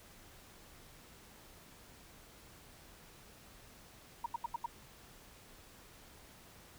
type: tone bursts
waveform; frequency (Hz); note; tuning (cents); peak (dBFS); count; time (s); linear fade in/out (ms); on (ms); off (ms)
sine; 941; A#5; +16; -33; 5; 4.24-4.661; 5; 21; 79
effects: pink hiss -58 dBFS RMS until 6.78 s